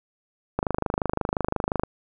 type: click train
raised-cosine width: 1 ms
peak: -9 dBFS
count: 33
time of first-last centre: 0.59-1.835 s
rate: 25.7 Hz
effects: none